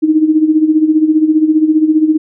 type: tone with tremolo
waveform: sine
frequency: 311.6 Hz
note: D#4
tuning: 3 cents sharp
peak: -4 dBFS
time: 0.02-2.18 s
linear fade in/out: 20 ms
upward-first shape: sine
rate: 15 Hz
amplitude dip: 70%
effects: none